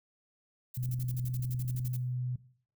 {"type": "noise bursts", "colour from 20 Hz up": "violet", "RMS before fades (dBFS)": -44, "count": 15, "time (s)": [0.74, 1.967], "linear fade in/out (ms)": 5, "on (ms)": 37, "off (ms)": 48}
{"type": "tone", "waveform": "sine", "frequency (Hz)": 125.1, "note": "B2", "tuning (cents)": 23, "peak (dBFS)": -31, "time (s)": [0.77, 2.36], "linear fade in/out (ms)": 5}
{"type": "click train", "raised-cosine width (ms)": 5, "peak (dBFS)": -34, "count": 21, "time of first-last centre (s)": [0.84, 1.85], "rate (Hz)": 19.8}
{"effects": ["noise-tail reverb RT60 0.5 s tail -17 dB re dry"]}